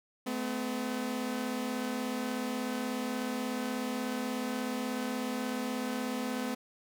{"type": "tone pair together", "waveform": "sawtooth", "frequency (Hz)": [216.8, 253.3], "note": ["A3", "B3"], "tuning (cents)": [-25, 44], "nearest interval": "minor third", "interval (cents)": 269, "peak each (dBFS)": [-33, -30], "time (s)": [0.26, 6.55], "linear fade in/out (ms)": 10, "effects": []}